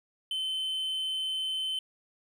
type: tone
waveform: triangle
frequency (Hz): 3067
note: G7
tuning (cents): -38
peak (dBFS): -28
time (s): 0.31-1.79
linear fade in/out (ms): 2
effects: none